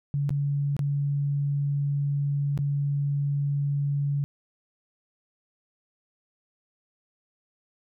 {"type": "tone with dropouts", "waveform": "sine", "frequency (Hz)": 142.3, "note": "C#3", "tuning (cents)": 46, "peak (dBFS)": -23, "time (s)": [0.14, 4.24], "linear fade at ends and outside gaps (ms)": 0, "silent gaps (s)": [[0.293, 0.305], [0.766, 0.792], [2.576, 2.589]], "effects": []}